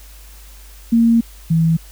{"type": "tone pair in turn", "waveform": "sine", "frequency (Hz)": [230.8, 163.2], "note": ["A#3", "E3"], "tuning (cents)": [-17, -17], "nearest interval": "tritone", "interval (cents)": 600, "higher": "first", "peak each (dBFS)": [-9, -11], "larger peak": "first", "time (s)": [[0.92, 1.21], [1.5, 1.77]], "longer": "first", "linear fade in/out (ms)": 10, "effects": ["added 50 Hz sine -38 dBFS peak until 1.91 s", "white hiss -45 dBFS RMS until 1.91 s"]}